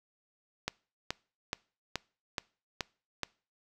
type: click train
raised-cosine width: 0.2 ms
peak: -14 dBFS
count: 7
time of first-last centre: 0.68-3.233 s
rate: 2.35 Hz
effects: noise-tail reverb RT60 0.4 s tail -24 dB re dry

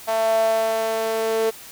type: tone with high-pass filter sweep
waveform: sawtooth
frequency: 223 Hz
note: A3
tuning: 23 cents sharp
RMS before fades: -21 dBFS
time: 0.07-1.51 s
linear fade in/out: 20 ms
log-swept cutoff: 730 to 480 Hz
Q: 7.6
effects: white hiss -41 dBFS RMS until 1.71 s

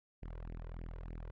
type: tone with flanger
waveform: sawtooth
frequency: 41.2 Hz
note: E1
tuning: in tune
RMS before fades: -45 dBFS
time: 0.22-1.31 s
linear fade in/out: 10 ms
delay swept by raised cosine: 0.38 to 2.08 ms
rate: 3.3 Hz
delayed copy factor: +1
effects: low-pass 2000 Hz 12 dB/octave

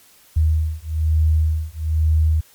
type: beating tone pair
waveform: sine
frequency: 78 / 79.1 Hz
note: D#2 / D#2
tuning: +5 / +29 cents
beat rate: 1.1 Hz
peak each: -18 dBFS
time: 0.36-2.41 s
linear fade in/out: 10 ms
effects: white hiss -51 dBFS RMS until 2.54 s + MP3 96 kbps

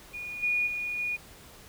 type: tone with level steps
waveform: sine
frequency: 2448 Hz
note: D#7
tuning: 29 cents flat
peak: -35 / -24 / -30 / -28 dBFS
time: 0.13-1.17 s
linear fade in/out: 20 ms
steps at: 0.42 / 0.66 / 0.98 s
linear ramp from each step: 20 ms
effects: pink hiss -51 dBFS RMS until 1.68 s

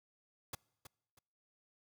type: noise with echo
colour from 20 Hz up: pink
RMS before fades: -41 dBFS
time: 0.53-0.55 s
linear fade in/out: 5 ms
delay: 320 ms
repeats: 2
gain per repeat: -11 dB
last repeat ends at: 1.19 s
effects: noise-tail reverb RT60 0.9 s tail -26 dB re dry

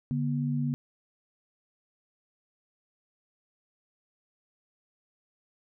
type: tone pair together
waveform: sine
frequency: 144.6 / 241.5 Hz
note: D3 / B3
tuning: -27 / -39 cents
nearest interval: major sixth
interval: 888 cents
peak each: -28 / -30 dBFS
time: 0.11-0.74 s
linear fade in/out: 0 ms
effects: none

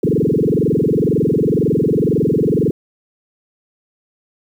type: tone with frequency modulation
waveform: sine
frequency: 297.8 Hz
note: D4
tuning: 24 cents sharp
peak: -12 dBFS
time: 0.03-2.71 s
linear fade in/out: 5 ms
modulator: 22 Hz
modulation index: 7.7
effects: 8-bit

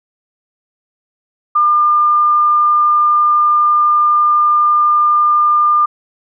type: tone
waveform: sine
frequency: 1202 Hz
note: D6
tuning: 40 cents sharp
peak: -8 dBFS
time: 1.55-5.86 s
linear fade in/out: 10 ms
effects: none

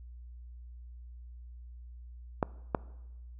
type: clicks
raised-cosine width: 1 ms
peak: -12 dBFS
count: 2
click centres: 2.428 / 2.748 s
effects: noise-tail reverb RT60 1.0 s tail -21 dB re dry + added 60 Hz sine -45 dBFS peak until 3.39 s

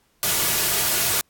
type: noise with comb filter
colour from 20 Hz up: white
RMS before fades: -21 dBFS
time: 0.23-1.21 s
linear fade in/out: 0 ms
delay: 3.8 ms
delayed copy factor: -0.5
effects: pink hiss -64 dBFS RMS until 1.29 s + AAC 64 kbps

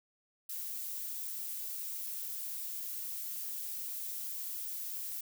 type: noise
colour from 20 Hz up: violet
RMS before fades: -40 dBFS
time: 0.49-5.21 s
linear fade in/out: 5 ms
effects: none

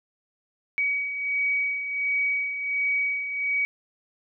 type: beating tone pair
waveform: sine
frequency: 2263 / 2264.4 Hz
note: C#7 / C#7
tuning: +35 / +36 cents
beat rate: 1.4 Hz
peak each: -32 / -24 dBFS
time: 0.78-3.65 s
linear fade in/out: 0 ms
effects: none

